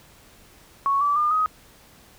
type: tone with pitch steps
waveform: sine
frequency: 1108.7 / 1156.4 / 1206.3 / 1258.2 Hz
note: C#6 / D6 / D6 / D#6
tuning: 0 / -27 / +46 / +19 cents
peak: -18 dBFS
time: 0.86-1.46 s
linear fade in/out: 0 ms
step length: 150 ms
effects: pink hiss -52 dBFS RMS until 2.18 s